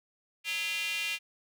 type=tone with high-pass filter; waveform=square; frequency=185 Hz; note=F#3; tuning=in tune; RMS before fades=-33 dBFS; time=0.44-1.19 s; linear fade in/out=50 ms; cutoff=2600 Hz; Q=5.2; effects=none